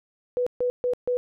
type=tone bursts; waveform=sine; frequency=493.9 Hz; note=B4; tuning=in tune; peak=-21 dBFS; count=4; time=0.37-1.17 s; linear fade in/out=0 ms; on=95 ms; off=140 ms; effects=none